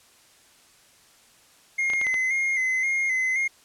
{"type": "tone with vibrato", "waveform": "triangle", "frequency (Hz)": 2089, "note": "C7", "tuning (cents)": -3, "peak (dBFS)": -20, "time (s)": [1.78, 3.48], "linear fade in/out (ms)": 10, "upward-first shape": "square", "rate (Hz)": 1.9, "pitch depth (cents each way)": 38}
{"type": "clicks", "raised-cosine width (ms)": 0.3, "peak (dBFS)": -19, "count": 5, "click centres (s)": [1.901, 1.935, 2.014, 2.068, 2.142]}
{"effects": ["white hiss -56 dBFS RMS until 3.64 s", "low-pass 10000 Hz 12 dB/octave"]}